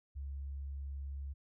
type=tone; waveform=sine; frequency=69.3 Hz; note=C#2; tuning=in tune; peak=-39 dBFS; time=0.15-1.34 s; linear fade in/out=20 ms; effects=none